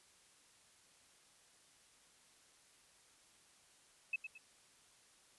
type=tone with echo; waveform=sine; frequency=2597 Hz; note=E7; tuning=26 cents flat; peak=-34 dBFS; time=4.13-4.16 s; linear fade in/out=5 ms; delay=110 ms; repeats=2; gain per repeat=-9 dB; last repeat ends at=4.38 s; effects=white hiss -67 dBFS RMS until 5.38 s + resampled to 24000 Hz